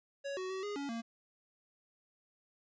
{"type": "tone with pitch steps", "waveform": "square", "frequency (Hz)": [558, 372.7, 379.3, 412, 281.7, 230.2], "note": ["C#5", "F#4", "F#4", "G#4", "C#4", "A#3"], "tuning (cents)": [11, 13, 43, -14, 28, -22], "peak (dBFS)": -38, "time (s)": [0.24, 1.02], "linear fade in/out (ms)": 20, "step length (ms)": 130, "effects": ["resampled to 16000 Hz"]}